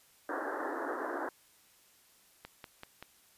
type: band-pass noise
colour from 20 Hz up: pink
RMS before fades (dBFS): -37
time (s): 0.29-1.29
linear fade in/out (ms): 2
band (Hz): 270 to 1800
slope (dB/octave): 96
type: click train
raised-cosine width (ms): 0.3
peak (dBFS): -28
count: 4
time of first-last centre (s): 2.45-3.026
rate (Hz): 5.21
effects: white hiss -64 dBFS RMS until 3.37 s + resampled to 32000 Hz